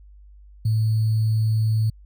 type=tone with sample-and-hold; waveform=sine; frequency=110 Hz; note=A2; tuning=in tune; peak=-17 dBFS; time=0.65-1.9 s; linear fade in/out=5 ms; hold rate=4410 Hz; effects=added 50 Hz sine -44 dBFS peak until 2.05 s